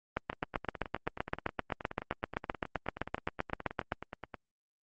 two click trains, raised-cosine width 0.5 ms, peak -24 / -15 dBFS, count 39 / 30, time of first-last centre 0.33-4.343 / 0.17-3.922 s, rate 9.47 / 7.73 Hz, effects Opus 24 kbps

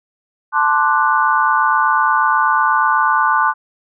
sine chord, D dominant seventh, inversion second, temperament equal, 880 / 1046.5 / 1174.7 / 1480 Hz, A5 / C6 / D6 / F#6, 0 / 0 / 0 / 0 cents, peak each -17 dBFS, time 0.52-3.54 s, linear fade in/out 50 ms, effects none

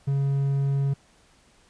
triangle tone, 138.59 Hz, C#3, in tune, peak -19 dBFS, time 0.07-0.94 s, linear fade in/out 10 ms, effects pink hiss -59 dBFS RMS until 1.69 s + resampled to 22050 Hz

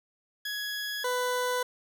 20% pulse tone pair in turn, 1674 / 497.7 Hz, G#6 / B4, +13 / +13 cents, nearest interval octave + major sixth, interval 2100 cents, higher first, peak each -27 / -22 dBFS, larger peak second, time 0.45-1.04 / 1.04-1.63 s, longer neither, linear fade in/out 5 ms, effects none

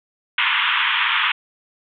white band-pass noise, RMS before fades -19 dBFS, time 0.38-1.32 s, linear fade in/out 5 ms, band 910 to 3400 Hz, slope 96 dB/octave, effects none

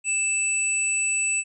sine tone pair together, 2637 / 7902 Hz, E7 / B8, 0 / 0 cents, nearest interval octave + perfect fifth, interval 1900 cents, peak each -24 dBFS, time 0.04-1.44 s, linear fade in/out 50 ms, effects none

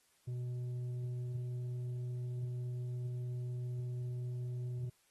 sine tone with tanh clipping, 123.47 Hz, B2, in tune, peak -38 dBFS, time 0.27-4.9 s, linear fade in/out 10 ms, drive 5 dB, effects white hiss -72 dBFS RMS until 5.1 s + AAC 32 kbps

